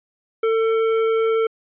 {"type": "tone with tanh clipping", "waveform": "sine", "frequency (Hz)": 448.2, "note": "A4", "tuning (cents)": 32, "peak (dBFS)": -18, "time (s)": [0.43, 1.47], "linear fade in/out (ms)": 5, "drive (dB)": 13, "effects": ["resampled to 8000 Hz"]}